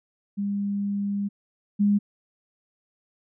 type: tone pair in turn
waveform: sine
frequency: 201.4 / 204.1 Hz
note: G3 / G#3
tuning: +47 / -30 cents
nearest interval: unison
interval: 23 cents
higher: second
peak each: -24 / -17 dBFS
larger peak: second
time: 0.37-1.29 / 1.79-1.99 s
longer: first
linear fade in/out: 20 ms
effects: none